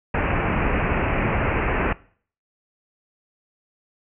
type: low-pass noise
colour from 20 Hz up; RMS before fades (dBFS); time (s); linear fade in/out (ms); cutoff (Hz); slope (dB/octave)
pink; -22; 0.14-1.93; 5; 2700; 96
effects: noise-tail reverb RT60 0.5 s tail -21 dB re dry